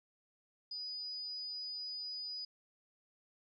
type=tone; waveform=sine; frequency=4952 Hz; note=D#8; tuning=9 cents flat; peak=-40 dBFS; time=0.71-2.45 s; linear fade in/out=5 ms; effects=none